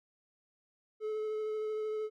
triangle tone with vibrato, 431 Hz, A4, 36 cents flat, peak -31 dBFS, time 1-2.1 s, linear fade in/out 50 ms, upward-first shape triangle, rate 13 Hz, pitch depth 15 cents each way, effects none

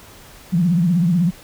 sine tone with vibrato, 173.2 Hz, F3, 14 cents flat, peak -13 dBFS, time 0.52-1.31 s, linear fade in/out 20 ms, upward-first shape triangle, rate 16 Hz, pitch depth 170 cents each way, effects pink hiss -43 dBFS RMS until 1.43 s

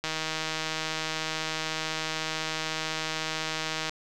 click train, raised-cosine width 0.2 ms, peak -13 dBFS, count 610, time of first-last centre 0.04-3.894 s, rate 158 Hz, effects none

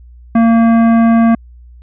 sine tone with hard clipping, 229.1 Hz, A#3, 30 cents flat, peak -8 dBFS, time 0.35-1.35 s, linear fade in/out 5 ms, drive 13 dB, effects added 60 Hz sine -35 dBFS peak until 1.82 s + resampled to 8000 Hz

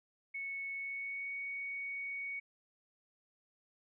sine tone with pitch glide, 2209 to 2233 Hz, C#7 to C#7, -7 to +12 cents, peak -38 dBFS, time 0.34-2.4 s, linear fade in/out 10 ms, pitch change +19 cents, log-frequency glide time 0.74-1.33 s, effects none

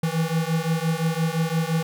square beating tone pair, 160 / 165.8 Hz, D#3 / E3, +49 / +10 cents, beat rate 5.8 Hz, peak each -25 dBFS, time 0.03-1.83 s, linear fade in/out 5 ms, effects none

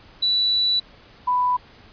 sine tone pair in turn, 3951 / 992.9 Hz, B7 / B5, 0 / +9 cents, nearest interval 2 octaves, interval 2391 cents, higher first, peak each -17 dBFS, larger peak neither, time 0.22-0.8 / 1.27-1.57 s, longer first, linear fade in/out 10 ms, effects pink hiss -49 dBFS RMS until 1.92 s + resampled to 11025 Hz

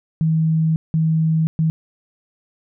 sine tone bursts at uneven times, 160 Hz, D#3, 49 cents sharp, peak -14 dBFS, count 3, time 0.21-0.76 / 0.94-1.47 / 1.59-1.7 s, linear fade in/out 0 ms, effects none

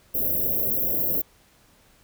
white band-stop noise, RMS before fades -24 dBFS, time 0.14-1.22 s, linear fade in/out 10 ms, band 660 to 12000 Hz, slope 96 dB/octave, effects pink hiss -58 dBFS RMS until 2.03 s

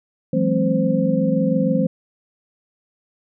sine tone cluster, 167.1 / 188.1 / 214.1 / 262.6 / 520 Hz, E3 / F#3 / A3 / C4 / C5, +24 / +29 / -47 / +6 / -11 cents, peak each -22 dBFS, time 0.33-1.87 s, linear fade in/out 5 ms, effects none

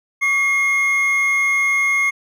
triangle tone pair together, 1136 / 2146 Hz, C#6 / C7, +42 / +43 cents, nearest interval major seventh, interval 1101 cents, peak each -24 / -13 dBFS, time 0.21-2.11 s, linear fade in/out 20 ms, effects none

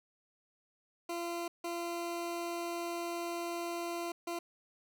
20% pulse tone bursts at uneven times, 342.6 Hz, F4, 33 cents flat, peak -31 dBFS, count 3, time 1.09-1.48 / 1.64-4.12 / 4.27-4.39 s, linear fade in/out 5 ms, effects none

